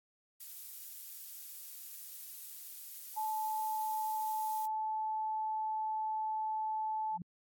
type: noise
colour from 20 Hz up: violet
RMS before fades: -46 dBFS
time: 0.4-4.66 s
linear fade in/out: 5 ms
type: tone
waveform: sine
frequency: 870 Hz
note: A5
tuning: 20 cents flat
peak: -33 dBFS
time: 3.16-7.18 s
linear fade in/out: 20 ms
type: tone with exponential growth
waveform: sine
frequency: 174.61 Hz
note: F3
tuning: in tune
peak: -37 dBFS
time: 7.1-7.22 s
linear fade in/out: 2 ms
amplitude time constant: 25 ms
effects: AAC 64 kbps